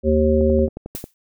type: harmonic tone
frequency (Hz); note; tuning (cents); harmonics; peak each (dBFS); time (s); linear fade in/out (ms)
77; D#2; -17; 1 / 3 / 5 / 7; -19 / -19 / -19 / -19; 0.03-0.69; 50
type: click train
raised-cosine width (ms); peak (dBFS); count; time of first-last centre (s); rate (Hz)
2; -17; 8; 0.41-1.041; 11.1
type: noise with exponential decay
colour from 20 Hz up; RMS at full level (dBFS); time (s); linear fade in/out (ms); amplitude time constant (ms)
blue; -28; 0.95-1.14; 2; 40
effects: none